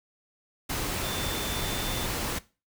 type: tone in noise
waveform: sine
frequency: 3540 Hz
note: A7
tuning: 10 cents sharp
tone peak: -37 dBFS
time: 1.03-2.06 s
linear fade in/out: 10 ms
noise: pink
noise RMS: -31 dBFS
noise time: 0.69-2.39 s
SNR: -9 dB
effects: noise-tail reverb RT60 0.3 s tail -18 dB re dry